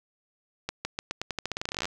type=accelerating click train; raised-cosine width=0.2 ms; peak=-13 dBFS; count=22; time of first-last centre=0.69-1.855 s; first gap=160 ms; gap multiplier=0.87; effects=none